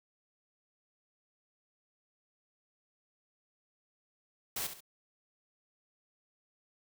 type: noise with echo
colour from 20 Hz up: white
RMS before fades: -36 dBFS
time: 4.56-4.67 s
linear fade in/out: 5 ms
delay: 68 ms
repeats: 2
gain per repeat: -9 dB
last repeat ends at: 4.806 s
effects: none